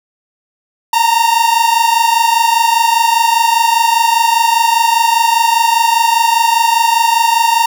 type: tone pair together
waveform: 45% pulse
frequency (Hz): 910 / 935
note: A#5 / A#5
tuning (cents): -42 / +5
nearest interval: unison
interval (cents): 47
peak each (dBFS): -12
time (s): 0.93-7.66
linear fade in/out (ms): 5
effects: none